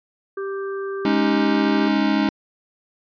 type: harmonic tone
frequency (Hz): 392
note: G4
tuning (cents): 0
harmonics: 1 / 3 / 4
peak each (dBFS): -25 / -35 / -37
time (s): 0.37-1.88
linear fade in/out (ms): 5
type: chord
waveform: square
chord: Ab suspended fourth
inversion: none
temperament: equal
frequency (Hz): 207.7 / 277.2 / 311.1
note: Ab3 / Db4 / Eb4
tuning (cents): 0 / 0 / 0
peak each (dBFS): -22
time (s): 1.05-2.29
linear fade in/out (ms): 2
effects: resampled to 11025 Hz